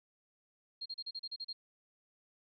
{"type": "tone bursts", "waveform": "sine", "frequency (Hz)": 4227, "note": "C8", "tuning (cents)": 17, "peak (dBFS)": -38, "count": 9, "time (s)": [0.81, 1.53], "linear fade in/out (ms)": 10, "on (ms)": 48, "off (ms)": 36, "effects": ["MP3 64 kbps"]}